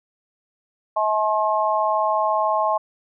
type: harmonic tone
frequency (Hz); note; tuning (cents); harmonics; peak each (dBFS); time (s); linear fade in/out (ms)
214; A3; -48; 3 / 4 / 5; -22 / -22 / -22; 0.96-2.78; 10
effects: none